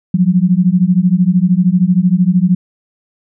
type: beating tone pair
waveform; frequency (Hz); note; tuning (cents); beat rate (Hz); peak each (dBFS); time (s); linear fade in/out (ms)
sine; 174.61 / 187.61; F3 / F#3; 0 / +24; 13; -11; 0.14-2.55; 5
effects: none